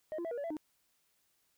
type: tone with pitch steps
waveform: sine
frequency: 621 / 343 / 658 / 477.4 / 570 / 668 / 305.9 Hz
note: D#5 / F4 / E5 / A#4 / C#5 / E5 / D#4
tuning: -3 / -31 / -3 / +41 / +48 / +23 / -29 cents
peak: -33 dBFS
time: 0.12-0.568 s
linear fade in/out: 0 ms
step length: 64 ms
effects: tanh soft clip ceiling -35 dBFS + white hiss -75 dBFS RMS until 1.57 s